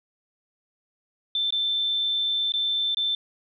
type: tone with dropouts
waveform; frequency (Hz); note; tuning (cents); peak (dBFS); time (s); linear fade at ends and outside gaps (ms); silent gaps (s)
sine; 3546; A7; +13; -22; 1.35-3.15; 2; 1.506-1.524 / 2.521-2.538 / 2.947-2.97
effects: none